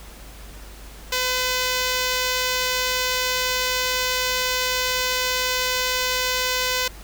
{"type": "tone", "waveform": "5% pulse", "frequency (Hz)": 506, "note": "B4", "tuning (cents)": 42, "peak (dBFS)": -9, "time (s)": [1.12, 6.88], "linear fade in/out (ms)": 5, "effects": ["added 50 Hz sine -40 dBFS peak until 7.03 s", "pink hiss -44 dBFS RMS until 7.03 s"]}